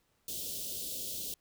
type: band-stop noise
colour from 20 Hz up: white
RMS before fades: -39 dBFS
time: 0.28-1.34 s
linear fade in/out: 2 ms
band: 600 to 3000 Hz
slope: 48 dB/octave
effects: pink hiss -74 dBFS RMS until 1.4 s